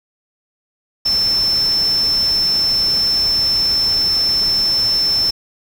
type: tone in noise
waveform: sine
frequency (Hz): 5320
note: E8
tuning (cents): +15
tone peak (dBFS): -13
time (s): 1.05-5.31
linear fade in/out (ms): 10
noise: pink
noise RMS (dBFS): -30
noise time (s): 1.05-5.31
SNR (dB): +14
effects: none